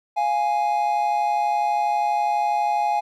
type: tone pair together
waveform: triangle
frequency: 698.4 / 830.6 Hz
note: F5 / G#5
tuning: 0 / 0 cents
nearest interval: minor third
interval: 300 cents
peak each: -23 / -18 dBFS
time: 0.16-3.01 s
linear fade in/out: 20 ms
effects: none